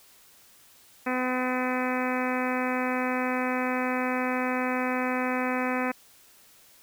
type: harmonic tone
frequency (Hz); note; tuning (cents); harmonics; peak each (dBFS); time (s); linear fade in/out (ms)
253.5; B3; +45; 1 / 2 / 3 / 4 / 5 / 6 / 7 / 8 / 9 / 10; -29 / -32 / -34 / -35 / -36 / -37 / -37 / -38 / -39 / -39; 1.06-5.92; 10
effects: white hiss -56 dBFS RMS until 6.82 s